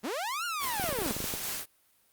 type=linear two-way sweep; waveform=sawtooth; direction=up then down; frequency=179.8 to 1443 to 179.8 Hz; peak=-28 dBFS; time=0.03-1.13 s; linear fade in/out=20 ms; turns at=0.45 s
type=noise with tremolo; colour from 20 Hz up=white; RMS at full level=-34 dBFS; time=0.59-1.66 s; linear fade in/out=50 ms; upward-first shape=sine; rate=4.7 Hz; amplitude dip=30%
type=clicks; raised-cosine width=2 ms; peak=-23 dBFS; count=12; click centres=0.798 / 0.841 / 0.891 / 0.927 / 0.988 / 1.02 / 1.062 / 1.109 / 1.166 / 1.204 / 1.242 / 1.339 s
effects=white hiss -67 dBFS RMS until 2.12 s + Opus 48 kbps